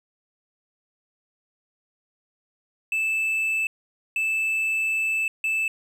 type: tone bursts at uneven times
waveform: triangle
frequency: 2632 Hz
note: E7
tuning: 3 cents flat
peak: -20 dBFS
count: 3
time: 2.92-3.67 / 4.16-5.28 / 5.44-5.68 s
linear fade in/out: 2 ms
effects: none